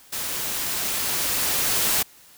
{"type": "noise with level ramp", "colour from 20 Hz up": "white", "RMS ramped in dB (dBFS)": [-29, -21], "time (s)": [0.12, 2.03], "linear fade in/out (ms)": 10, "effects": ["white hiss -51 dBFS RMS until 2.37 s"]}